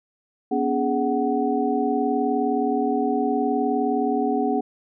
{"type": "tone cluster", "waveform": "sine", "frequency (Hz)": [244.7, 284, 417.9, 745], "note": ["B3", "C#4", "G#4", "F#5"], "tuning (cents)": [-16, 42, 11, 12], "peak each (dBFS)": -25, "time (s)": [0.51, 4.61], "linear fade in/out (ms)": 10, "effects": []}